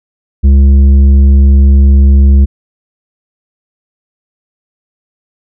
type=tone with tanh clipping; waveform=triangle; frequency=68.7 Hz; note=C#2; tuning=15 cents flat; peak=-3 dBFS; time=0.43-2.46 s; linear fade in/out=20 ms; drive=12 dB; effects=none